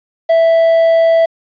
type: tone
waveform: triangle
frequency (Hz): 659.3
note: E5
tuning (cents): 0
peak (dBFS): -5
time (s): 0.29-1.26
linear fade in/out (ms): 10
effects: resampled to 11025 Hz + 7-bit